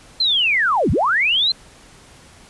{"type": "linear two-way sweep", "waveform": "sine", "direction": "down then up", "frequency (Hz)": [4200, 54.7, 4200], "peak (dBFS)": -14, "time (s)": [0.2, 1.52], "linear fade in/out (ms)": 5, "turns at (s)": 0.91, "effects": ["pink hiss -46 dBFS RMS until 2.49 s", "resampled to 24000 Hz"]}